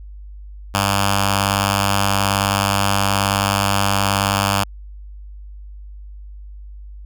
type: tone with notch filter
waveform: 5% pulse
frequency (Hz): 98.9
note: G2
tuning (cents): +16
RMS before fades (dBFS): -18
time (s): 0.74-4.64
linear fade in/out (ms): 10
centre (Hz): 390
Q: 0.59
effects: added 50 Hz sine -33 dBFS peak until 7.05 s